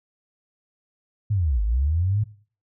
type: linear two-way sweep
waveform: sine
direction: down then up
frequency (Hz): 110 to 49 to 110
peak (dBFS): -19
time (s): 1.3-2.24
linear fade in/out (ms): 10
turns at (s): 1.62
effects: noise-tail reverb RT60 0.4 s tail -17 dB re dry